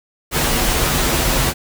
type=noise with comb filter; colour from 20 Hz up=pink; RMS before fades=-17 dBFS; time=0.31-1.54 s; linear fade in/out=50 ms; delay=10 ms; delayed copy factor=-0.6; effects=none